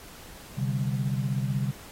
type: chord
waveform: sine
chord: C suspended second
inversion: none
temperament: equal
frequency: 130.81 / 146.83 / 196 Hz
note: C3 / D3 / G3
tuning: 0 / 0 / 0 cents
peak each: -27 / -31 / -32 dBFS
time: 0.57-1.72 s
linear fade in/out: 20 ms
effects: pink hiss -47 dBFS RMS until 1.91 s + AAC 48 kbps